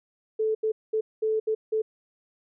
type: tone bursts at uneven times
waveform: sine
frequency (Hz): 437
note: A4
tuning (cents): -12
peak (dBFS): -22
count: 6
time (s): 0.39-0.55 / 0.63-0.72 / 0.93-1.01 / 1.22-1.4 / 1.47-1.55 / 1.72-1.82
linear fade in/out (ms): 10
effects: none

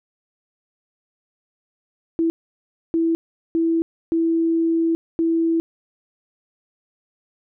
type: tone bursts at uneven times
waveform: sine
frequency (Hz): 329.6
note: E4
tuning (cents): 0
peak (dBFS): -16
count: 5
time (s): 2.19-2.3 / 2.94-3.15 / 3.55-3.82 / 4.12-4.95 / 5.19-5.6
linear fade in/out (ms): 0
effects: none

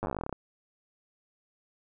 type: slowing click train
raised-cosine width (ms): 1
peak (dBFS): -19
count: 17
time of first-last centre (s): 0.03-0.327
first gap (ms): 9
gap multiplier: 1.09
effects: none

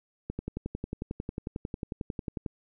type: click train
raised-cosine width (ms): 3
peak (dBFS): -20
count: 25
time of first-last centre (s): 0.3-2.462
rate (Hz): 11.1
effects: none

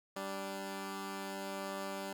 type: tone pair together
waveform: 10% pulse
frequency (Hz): 195.42 / 292.8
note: G3 / D4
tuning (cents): -5 / -5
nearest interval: perfect fifth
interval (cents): 700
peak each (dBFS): -33 / -36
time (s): 0.16-2.13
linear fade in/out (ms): 5
effects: none

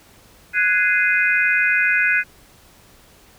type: chord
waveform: sine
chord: Ab dominant seventh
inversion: third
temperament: equal with one note detuned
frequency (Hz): 1480 / 1661.2 / 2073 / 2489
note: Gb6 / Ab6 / C7 / Eb7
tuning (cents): 0 / 0 / -17 / 0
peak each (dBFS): -19 / -21 / -21 / -20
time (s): 0.53-2.24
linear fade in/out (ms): 50
effects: pink hiss -50 dBFS RMS until 3.38 s

